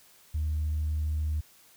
sine tone, 76.6 Hz, D#2, 27 cents flat, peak -25 dBFS, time 0.34-1.41 s, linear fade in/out 10 ms, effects tanh soft clip ceiling -23 dBFS + white hiss -58 dBFS RMS until 1.76 s

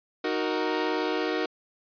sawtooth chord, D# minor, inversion none, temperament equal, 311.1 / 370 / 466.2 Hz, D#4 / F#4 / A#4, 0 / 0 / 0 cents, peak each -26 / -26 / -26 dBFS, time 0.24-1.46 s, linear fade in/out 5 ms, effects resampled to 11025 Hz

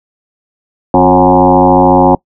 sine tone with frequency modulation, 546 Hz, C#5, 26 cents flat, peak -3 dBFS, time 0.94-2.15 s, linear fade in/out 2 ms, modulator 94 Hz, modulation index 4, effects noise-tail reverb RT60 0.1 s tail -24 dB re dry

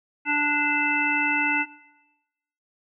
harmonic tone, 293.7 Hz, D4, in tune, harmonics 1 / 3 / 5 / 7 / 9, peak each -29 / -28 / -27 / -26 / -25 dBFS, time 0.25-1.66 s, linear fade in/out 50 ms, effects noise-tail reverb RT60 1.0 s tail -19 dB re dry

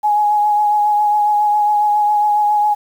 sine tone with vibrato, 836 Hz, G#5, 11 cents sharp, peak -11 dBFS, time 0.03-2.75 s, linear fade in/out 20 ms, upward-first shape triangle, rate 7.3 Hz, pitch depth 22 cents each way, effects 7-bit

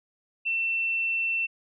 sine tone, 2690 Hz, E7, 34 cents sharp, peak -24 dBFS, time 0.45-1.47 s, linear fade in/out 20 ms, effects none

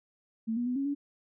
sine tone with pitch steps, 224.2 / 241.2 / 248.9 / 275.3 / 284.6 Hz, A3 / B3 / B3 / C#4 / C#4, +33 / -41 / +14 / -12 / +46 cents, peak -28 dBFS, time 0.47-0.95 s, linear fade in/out 20 ms, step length 96 ms, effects none

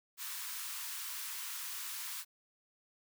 white high-pass noise, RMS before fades -42 dBFS, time 0.17-2.25 s, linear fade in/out 50 ms, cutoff 910 Hz, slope 96 dB/octave, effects none

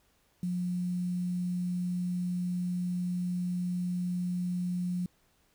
sine tone with quantisation, 178.7 Hz, F3, 40 cents sharp, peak -29 dBFS, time 0.43-5.06 s, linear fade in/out 2 ms, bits 9, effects pink hiss -69 dBFS RMS until 5.54 s

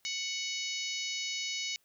harmonic tone with a mistuned harmonic, 740 Hz, F#5, in tune, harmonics 3 / 4 / 5 / 6 / 7 / 8 / 9, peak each -39 / -40 / -41 / -42 / -42 / -43 / -44 dBFS, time 0.05-1.76 s, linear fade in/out 0 ms, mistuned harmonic 5, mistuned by +42 cents, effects white hiss -71 dBFS RMS until 1.84 s

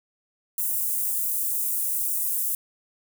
white high-pass noise, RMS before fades -26 dBFS, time 0.58-2.55 s, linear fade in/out 2 ms, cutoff 9000 Hz, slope 24 dB/octave, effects none

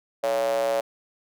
square tone with high-pass filter, 62.4 Hz, B1, 19 cents sharp, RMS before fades -24 dBFS, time 0.23-0.81 s, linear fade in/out 10 ms, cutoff 590 Hz, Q 9.8, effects none

